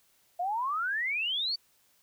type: exponential sweep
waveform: sine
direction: up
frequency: 684 to 4643 Hz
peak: -28 dBFS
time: 0.39-1.56 s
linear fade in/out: 10 ms
effects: white hiss -67 dBFS RMS until 2.02 s